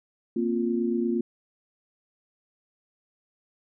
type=chord; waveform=sine; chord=Bb suspended second; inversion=none; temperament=equal with one note detuned; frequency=233.1 / 261.6 / 350.2 Hz; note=Bb3 / C4 / F4; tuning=0 / 0 / +5 cents; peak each=-26 / -31 / -27 dBFS; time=0.36-1.21 s; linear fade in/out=5 ms; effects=none